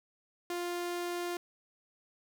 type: tone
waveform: sawtooth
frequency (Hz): 350.2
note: F4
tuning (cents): +5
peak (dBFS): -30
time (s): 0.5-1.37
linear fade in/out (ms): 2
effects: none

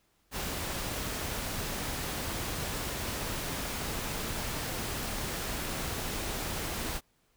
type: noise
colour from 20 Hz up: pink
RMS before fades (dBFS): -35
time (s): 0.31-7.01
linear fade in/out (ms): 50
effects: pink hiss -71 dBFS RMS until 7.36 s

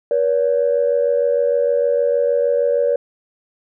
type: tone pair together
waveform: sine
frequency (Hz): 481.5 / 568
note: B4 / C#5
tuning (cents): -44 / +42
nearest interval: minor third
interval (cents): 286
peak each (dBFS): -16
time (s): 0.11-2.96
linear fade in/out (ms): 2
effects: tanh soft clip ceiling -7 dBFS

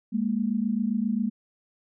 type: tone pair together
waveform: sine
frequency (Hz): 205.6 / 233.1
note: G#3 / A#3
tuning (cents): -17 / 0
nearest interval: major second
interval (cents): 217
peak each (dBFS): -26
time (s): 0.12-1.3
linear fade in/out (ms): 20
effects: none

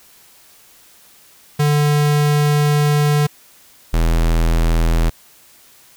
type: tone pair in turn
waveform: square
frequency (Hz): 147.5 / 41.25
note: D3 / E1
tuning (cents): +8 / +2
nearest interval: octave + minor seventh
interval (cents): 2206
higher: first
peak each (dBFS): -13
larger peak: neither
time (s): 1.59-3.27 / 3.93-5.1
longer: first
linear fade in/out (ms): 10
effects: white hiss -48 dBFS RMS until 5.96 s

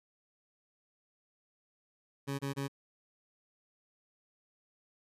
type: tone bursts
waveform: 20% pulse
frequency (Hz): 138.59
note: C#3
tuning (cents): 0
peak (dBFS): -29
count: 3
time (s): 2.27-2.682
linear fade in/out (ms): 20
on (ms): 120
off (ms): 26
effects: resampled to 32000 Hz

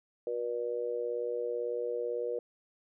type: tone with amplitude modulation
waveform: sine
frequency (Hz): 480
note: B4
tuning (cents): -49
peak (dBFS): -27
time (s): 0.27-2.39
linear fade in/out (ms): 2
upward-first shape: sine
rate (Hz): 118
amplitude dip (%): 90
effects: none

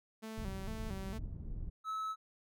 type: tone with vibrato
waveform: sawtooth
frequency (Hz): 205.9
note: G#3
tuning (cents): -15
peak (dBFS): -39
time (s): 0.22-1.19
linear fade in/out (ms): 20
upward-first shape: square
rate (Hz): 2.2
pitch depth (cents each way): 120
type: low-pass noise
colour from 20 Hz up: pink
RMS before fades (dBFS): -42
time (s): 0.37-1.7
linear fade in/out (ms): 10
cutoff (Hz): 150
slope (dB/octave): 12
type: tone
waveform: triangle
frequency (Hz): 1297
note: E6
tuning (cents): -28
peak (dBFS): -34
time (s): 1.84-2.16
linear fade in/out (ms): 50
effects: none

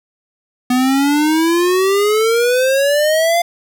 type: exponential sweep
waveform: square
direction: up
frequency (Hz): 246.9 to 698.5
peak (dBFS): -12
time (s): 0.7-3.42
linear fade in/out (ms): 5
effects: none

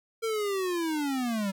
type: linear sweep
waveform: square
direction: down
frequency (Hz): 457.8 to 188.8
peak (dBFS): -28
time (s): 0.22-1.52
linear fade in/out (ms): 20
effects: none

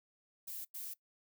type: noise bursts at uneven times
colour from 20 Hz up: violet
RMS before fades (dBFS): -44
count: 2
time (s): 0.47-0.65 / 0.74-0.94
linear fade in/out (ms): 10
effects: noise-tail reverb RT60 0.1 s tail -20 dB re dry

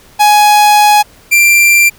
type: tone pair in turn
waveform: 45% pulse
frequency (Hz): 836 / 2365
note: G#5 / D7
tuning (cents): +11 / +12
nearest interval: octave + tritone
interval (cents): 1801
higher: second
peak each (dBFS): -4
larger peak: neither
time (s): 0.19-1.03 / 1.31-1.9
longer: first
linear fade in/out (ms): 20
effects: pink hiss -42 dBFS RMS until 1.98 s

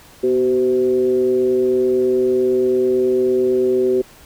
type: tone with frequency modulation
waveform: sine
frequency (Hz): 380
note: F#4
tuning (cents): +46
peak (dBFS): -13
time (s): 0.23-4.02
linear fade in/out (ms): 10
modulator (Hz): 131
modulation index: 0.56
effects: pink hiss -45 dBFS RMS until 4.25 s

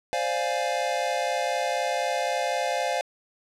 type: chord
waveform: square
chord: D half-diminished seventh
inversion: third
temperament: equal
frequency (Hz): 523.3 / 587.3 / 698.5 / 830.6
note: C5 / D5 / F5 / Ab5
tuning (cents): 0 / 0 / 0 / 0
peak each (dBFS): -31 / -32 / -29 / -32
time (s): 0.13-3.01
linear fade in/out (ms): 0
effects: low-pass 8000 Hz 12 dB/octave

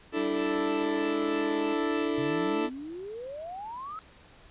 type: chord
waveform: 40% pulse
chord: D suspended second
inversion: none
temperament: equal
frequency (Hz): 293.7 / 329.6 / 440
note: D4 / E4 / A4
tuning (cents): 0 / 0 / 0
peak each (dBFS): -30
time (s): 0.12-2.7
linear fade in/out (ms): 50
type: tone with pitch glide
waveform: sawtooth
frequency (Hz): 193.5 to 206.2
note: G3 to G#3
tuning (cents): -22 to -12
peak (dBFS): -36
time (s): 0.16-1.74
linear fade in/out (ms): 10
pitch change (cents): +110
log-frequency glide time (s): 0.52-1.1
type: exponential sweep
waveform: sine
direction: up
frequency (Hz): 130 to 1319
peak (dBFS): -36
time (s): 2.18-3.99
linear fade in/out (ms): 0
effects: pink hiss -55 dBFS RMS until 4.5 s + resampled to 8000 Hz

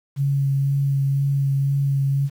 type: tone with vibrato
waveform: sine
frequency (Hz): 138.59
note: C#3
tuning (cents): 0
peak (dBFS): -17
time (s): 0.16-2.3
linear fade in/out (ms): 50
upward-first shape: sine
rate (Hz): 2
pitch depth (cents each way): 14
effects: 8-bit

